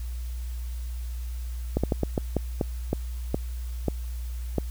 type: slowing click train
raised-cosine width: 2 ms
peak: -10 dBFS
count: 11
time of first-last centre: 1.77-4.583 s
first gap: 66 ms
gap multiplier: 1.3
effects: added 60 Hz sine -30 dBFS peak until 4.7 s + white hiss -51 dBFS RMS until 4.7 s